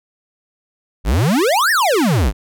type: exponential two-way sweep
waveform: square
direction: up then down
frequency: 43.27 to 1902 to 43.27 Hz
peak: -13 dBFS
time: 1.04-2.33 s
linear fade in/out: 50 ms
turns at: 1.71 s
effects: none